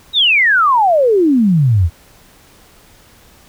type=exponential sweep; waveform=sine; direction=down; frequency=3900 to 77.3 Hz; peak=-8 dBFS; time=0.13-1.9 s; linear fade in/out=50 ms; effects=pink hiss -46 dBFS RMS until 3.48 s